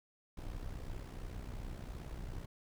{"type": "noise with amplitude modulation", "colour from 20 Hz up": "brown", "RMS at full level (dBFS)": -41, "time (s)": [0.37, 2.46], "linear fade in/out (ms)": 5, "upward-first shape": "sine", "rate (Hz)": 62.7, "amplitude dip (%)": 65, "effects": []}